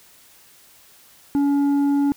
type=tone with tanh clipping; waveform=sine; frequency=283.1 Hz; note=C#4; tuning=37 cents sharp; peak=-17 dBFS; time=1.35-2.12 s; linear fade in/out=0 ms; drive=6 dB; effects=white hiss -51 dBFS RMS until 2.16 s